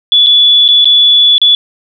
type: tone with dropouts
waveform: sine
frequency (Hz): 3434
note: A7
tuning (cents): -43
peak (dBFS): -3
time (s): 0.12-1.55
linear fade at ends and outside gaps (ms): 1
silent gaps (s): 0.263-0.268 / 0.68-0.687 / 0.845-0.855 / 1.381-1.416
effects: none